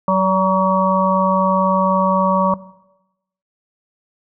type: harmonic tone with a mistuned harmonic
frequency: 188.5 Hz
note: F#3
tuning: 32 cents sharp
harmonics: 1 / 3 / 5 / 6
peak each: -18 / -18 / -18 / -18 dBFS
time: 0.08-2.54 s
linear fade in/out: 2 ms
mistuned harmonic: 3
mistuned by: +21 cents
effects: noise-tail reverb RT60 0.9 s tail -18 dB re dry